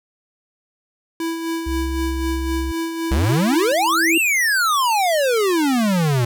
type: tone with tremolo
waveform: square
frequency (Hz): 329.6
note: E4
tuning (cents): 0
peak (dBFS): -21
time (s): 1.2-3.72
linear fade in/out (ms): 2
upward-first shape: sine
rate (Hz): 3.9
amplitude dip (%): 45
type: tone with pitch glide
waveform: sine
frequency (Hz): 66.4 to 65.87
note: C2 to C2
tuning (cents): +26 to +12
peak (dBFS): -22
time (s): 1.66-2.72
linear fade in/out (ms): 10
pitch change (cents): -14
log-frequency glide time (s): 1.99-2.19
type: tone with exponential growth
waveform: sine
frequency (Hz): 329.6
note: E4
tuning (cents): 0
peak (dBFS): -15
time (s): 3.07-4.18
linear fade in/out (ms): 5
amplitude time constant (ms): 240
type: exponential two-way sweep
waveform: square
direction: up then down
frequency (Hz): 61 to 2831 to 116.2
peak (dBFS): -16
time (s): 3.11-6.25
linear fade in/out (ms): 5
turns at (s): 4.17
effects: none